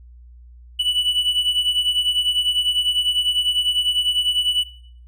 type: beating tone pair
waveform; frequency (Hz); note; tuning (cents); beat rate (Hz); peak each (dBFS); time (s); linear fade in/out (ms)
triangle; 2960 / 2970; F#7 / F#7; 0 / +6; 10; -17 / -22; 0.79-4.64; 10
effects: noise-tail reverb RT60 0.6 s tail -17 dB re dry + added 60 Hz sine -41 dBFS peak until 5.07 s